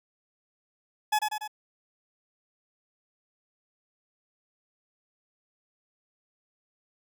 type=tone with echo; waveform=40% pulse; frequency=850 Hz; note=G#5; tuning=40 cents sharp; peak=-21 dBFS; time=1.12-1.19 s; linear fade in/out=10 ms; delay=96 ms; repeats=3; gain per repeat=-4 dB; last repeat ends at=1.478 s; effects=none